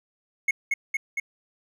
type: tone with echo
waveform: triangle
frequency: 2179 Hz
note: C#7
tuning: 30 cents flat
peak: -17 dBFS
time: 0.48-0.51 s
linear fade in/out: 5 ms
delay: 230 ms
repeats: 3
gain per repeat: -2 dB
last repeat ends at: 1.2 s
effects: none